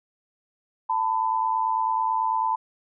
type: tone pair together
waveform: sine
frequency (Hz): 890.9 / 1000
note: A5 / B5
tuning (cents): +21 / +21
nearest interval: major second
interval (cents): 200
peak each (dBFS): -24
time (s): 0.89-2.56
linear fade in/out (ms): 10
effects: none